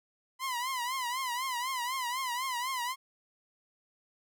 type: tone with vibrato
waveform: sawtooth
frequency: 1009 Hz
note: B5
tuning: 37 cents sharp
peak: -28 dBFS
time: 0.39-2.96 s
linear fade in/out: 50 ms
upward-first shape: triangle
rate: 4 Hz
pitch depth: 130 cents each way
effects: none